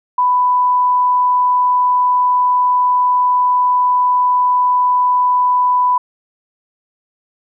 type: tone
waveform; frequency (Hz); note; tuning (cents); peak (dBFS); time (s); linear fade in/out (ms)
sine; 994; B5; +11; -10; 0.18-5.98; 5
effects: none